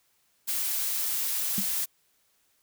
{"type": "noise", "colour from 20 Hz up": "blue", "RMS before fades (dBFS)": -29, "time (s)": [0.47, 1.86], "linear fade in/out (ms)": 20}
{"type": "tone with exponential decay", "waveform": "sine", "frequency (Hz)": 197.6, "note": "G3", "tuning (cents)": 14, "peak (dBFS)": -24, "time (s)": [1.58, 1.67], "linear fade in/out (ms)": 2, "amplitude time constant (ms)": 18}
{"effects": ["white hiss -69 dBFS RMS until 2.62 s"]}